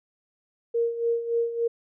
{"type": "tone with tremolo", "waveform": "sine", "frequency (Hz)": 466.2, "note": "A#4", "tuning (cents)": 0, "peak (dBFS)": -20, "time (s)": [0.74, 1.68], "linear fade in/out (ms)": 10, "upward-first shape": "sine", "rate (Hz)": 3.5, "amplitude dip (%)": 70, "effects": []}